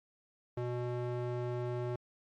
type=tone with band-pass filter; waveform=square; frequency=122.3 Hz; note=B2; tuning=16 cents flat; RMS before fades=-36 dBFS; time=0.57-1.96 s; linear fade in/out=5 ms; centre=410 Hz; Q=0.8; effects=MP3 64 kbps